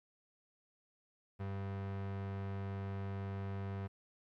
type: tone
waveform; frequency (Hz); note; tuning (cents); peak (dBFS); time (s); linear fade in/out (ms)
35% pulse; 98; G2; 0; -37; 1.39-3.88; 20
effects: low-pass 2000 Hz 12 dB/octave + 13-bit